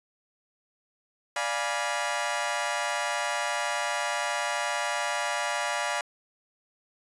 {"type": "chord", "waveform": "20% pulse", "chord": "D diminished seventh", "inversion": "none", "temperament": "equal with one note detuned", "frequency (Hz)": [587.3, 698.5, 830.6, 973.6], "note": ["D5", "F5", "Ab5", "Cb6"], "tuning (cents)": [0, 0, 0, -25], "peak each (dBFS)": -28, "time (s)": [1.36, 6.01], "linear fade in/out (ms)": 2, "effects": ["resampled to 24000 Hz"]}